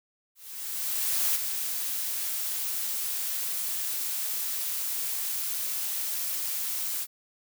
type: noise with ADSR envelope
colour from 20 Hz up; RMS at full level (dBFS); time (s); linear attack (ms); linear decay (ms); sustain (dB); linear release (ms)
blue; -25; 0.35-7.07; 1000; 18; -6; 52
effects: none